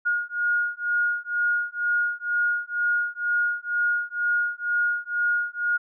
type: beating tone pair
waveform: sine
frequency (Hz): 1432 / 1434.1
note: F6 / F6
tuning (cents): +43 / +45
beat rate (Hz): 2.1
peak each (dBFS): -25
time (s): 0.05-5.78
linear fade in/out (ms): 20
effects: none